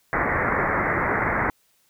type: low-pass noise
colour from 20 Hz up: white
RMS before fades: -23 dBFS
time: 0.13-1.5 s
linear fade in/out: 0 ms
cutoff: 2100 Hz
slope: 96 dB/octave
effects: white hiss -64 dBFS RMS until 1.89 s